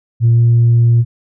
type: tone with pitch glide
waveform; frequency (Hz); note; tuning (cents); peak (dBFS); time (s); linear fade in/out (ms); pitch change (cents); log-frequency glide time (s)
sine; 116.54 to 117.55; A#2 to A#2; 0 to +15; -5; 0.2-1.05; 50; +15; 0.34-0.39
effects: tanh soft clip ceiling -4 dBFS